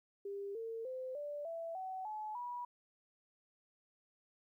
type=tone with pitch steps; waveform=sine; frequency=399.5 / 453.6 / 515.1 / 584.9 / 664.2 / 754.2 / 856.3 / 972.4 Hz; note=G4 / A#4 / C5 / D5 / E5 / F#5 / A5 / B5; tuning=+33 / -47 / -27 / -7 / +13 / +33 / -47 / -27 cents; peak=-40 dBFS; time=0.25-2.65 s; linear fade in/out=5 ms; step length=300 ms; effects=13-bit